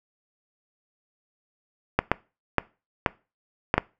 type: clicks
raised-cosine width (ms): 0.5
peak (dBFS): -3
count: 6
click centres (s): 1.99 / 2.116 / 2.583 / 3.062 / 3.741 / 3.78
effects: noise-tail reverb RT60 0.3 s tail -22 dB re dry